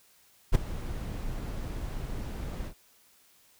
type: noise with ADSR envelope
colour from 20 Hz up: brown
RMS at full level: -19 dBFS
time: 0.52-2.74 s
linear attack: 33 ms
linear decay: 8 ms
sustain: -16 dB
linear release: 79 ms
effects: white hiss -62 dBFS RMS until 3.59 s